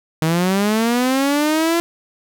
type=linear sweep; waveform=sawtooth; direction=up; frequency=155.56 to 342.5 Hz; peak=-11 dBFS; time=0.22-1.8 s; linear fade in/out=0 ms; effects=none